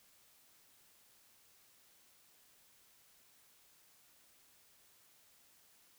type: silence
effects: white hiss -67 dBFS RMS until 5.98 s